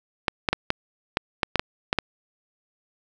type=clicks; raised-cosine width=0.3 ms; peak=-4 dBFS; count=10; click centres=0.282 / 0.488 / 0.53 / 0.704 / 1.171 / 1.432 / 1.557 / 1.595 / 1.929 / 1.987 s; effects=none